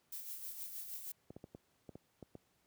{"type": "noise with tremolo", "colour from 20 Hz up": "violet", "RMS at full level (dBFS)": -44, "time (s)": [0.12, 1.12], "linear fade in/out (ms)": 5, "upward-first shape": "sine", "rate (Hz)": 6.4, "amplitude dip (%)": 50}
{"type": "clicks", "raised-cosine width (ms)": 2, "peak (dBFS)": -35, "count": 8, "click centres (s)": [1.305, 1.365, 1.441, 1.549, 1.892, 1.955, 2.227, 2.353]}
{"effects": ["pink hiss -75 dBFS RMS until 2.66 s", "high-pass 80 Hz 12 dB/octave"]}